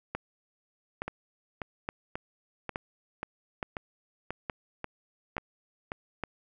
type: two click trains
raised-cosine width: 0.5 ms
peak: -17 / -19 dBFS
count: 8 / 10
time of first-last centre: 0.15-6.237 / 1.08-5.919 s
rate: 1.15 / 1.86 Hz
effects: none